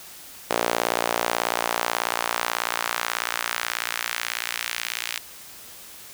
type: tone with high-pass filter sweep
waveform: sawtooth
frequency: 58.27 Hz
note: A#1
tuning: in tune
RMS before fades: -27 dBFS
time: 0.5-5.19 s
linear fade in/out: 5 ms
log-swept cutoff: 530 to 2400 Hz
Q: 1.2
effects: white hiss -43 dBFS RMS until 6.13 s